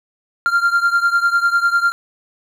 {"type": "beating tone pair", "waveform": "triangle", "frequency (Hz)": [1387, 1397], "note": ["F6", "F6"], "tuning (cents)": [-12, 0], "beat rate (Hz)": 10, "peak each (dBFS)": [-13, -16], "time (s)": [0.46, 1.92], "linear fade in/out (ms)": 0, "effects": []}